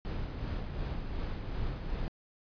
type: noise with tremolo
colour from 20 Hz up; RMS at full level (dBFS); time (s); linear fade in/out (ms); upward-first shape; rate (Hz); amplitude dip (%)
brown; -34; 0.05-2.08; 0; sine; 2.7; 40
effects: resampled to 11025 Hz